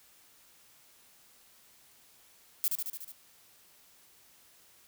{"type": "noise with echo", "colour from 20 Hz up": "violet", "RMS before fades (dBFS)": -28, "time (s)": [2.64, 2.68], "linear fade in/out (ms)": 0, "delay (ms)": 73, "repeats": 6, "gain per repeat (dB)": -3, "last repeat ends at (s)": 3.118, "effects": ["white hiss -61 dBFS RMS until 4.87 s"]}